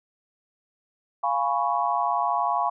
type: chord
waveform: sine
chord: C# dominant seventh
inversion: first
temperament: equal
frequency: 698.5 / 830.6 / 987.8 / 1108.7 Hz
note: E#5 / G#5 / B5 / C#6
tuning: 0 / 0 / 0 / 0 cents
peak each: -27 dBFS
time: 1.23-2.7 s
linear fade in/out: 10 ms
effects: none